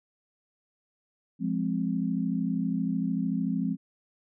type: chord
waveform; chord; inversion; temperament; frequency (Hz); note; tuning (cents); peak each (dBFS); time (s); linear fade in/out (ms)
sine; F minor; none; equal; 174.61 / 207.7 / 261.6; F3 / Ab3 / C4; 0 / 0 / 0; -30; 1.39-3.77; 50
effects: none